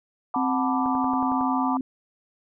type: chord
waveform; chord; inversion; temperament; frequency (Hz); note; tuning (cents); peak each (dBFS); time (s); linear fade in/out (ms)
sine; B minor seventh; second; equal with one note detuned; 736.6 / 880 / 987.8 / 1174.7; F#5 / A5 / B5 / D6; -8 / 0 / 0 / 0; -29; 0.34-1.77; 2
type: tone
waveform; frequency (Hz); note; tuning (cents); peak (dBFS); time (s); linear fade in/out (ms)
sine; 261.6; C4; 0; -24; 0.36-1.81; 2
type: click train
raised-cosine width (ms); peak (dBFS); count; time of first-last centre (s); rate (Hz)
1; -22; 7; 0.86-1.41; 10.9
effects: none